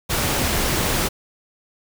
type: noise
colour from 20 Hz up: pink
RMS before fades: -21 dBFS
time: 0.09-1.09 s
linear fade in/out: 20 ms
effects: none